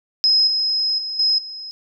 sine tone with level steps, 5110 Hz, D#8, 45 cents sharp, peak -12 / -17 / -24 / -14 / -30 dBFS, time 0.24-1.71 s, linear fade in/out 0 ms, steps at 0.47 / 0.98 / 1.19 / 1.38 s, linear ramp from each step 5 ms, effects none

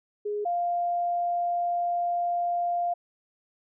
sine tone pair in turn, 415.3 / 698.4 Hz, G#4 / F5, 0 / 0 cents, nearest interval major sixth, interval 900 cents, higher second, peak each -27 / -24 dBFS, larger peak second, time 0.25-0.45 / 0.45-2.94 s, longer second, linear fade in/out 10 ms, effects none

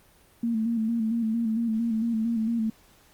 sine tone with vibrato, 226.6 Hz, A#3, 49 cents flat, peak -23 dBFS, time 0.43-2.7 s, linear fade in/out 5 ms, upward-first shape square, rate 4.4 Hz, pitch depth 47 cents each way, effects pink hiss -58 dBFS RMS until 3.13 s + Opus 32 kbps

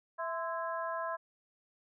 harmonic tone with a mistuned harmonic, 329.6 Hz, E4, in tune, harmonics 2 / 3 / 4 / 5, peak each -38 / -37 / -43 / -43 dBFS, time 0.18-1.17 s, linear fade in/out 20 ms, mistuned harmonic 3, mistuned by +74 cents, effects none

